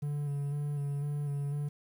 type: tone with vibrato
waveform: triangle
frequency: 144.1 Hz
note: D3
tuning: 33 cents flat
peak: -29 dBFS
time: 0.02-1.69 s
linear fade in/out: 10 ms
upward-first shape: square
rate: 2 Hz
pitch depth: 22 cents each way
effects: 10-bit